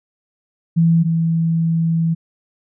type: tone pair in turn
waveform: sine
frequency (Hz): 166 / 164.57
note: E3 / E3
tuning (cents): +12 / -3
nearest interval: unison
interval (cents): 15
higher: first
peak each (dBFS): -10 / -14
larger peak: first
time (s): 0.76-1.04 / 1.04-2.15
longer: second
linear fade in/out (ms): 20
effects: none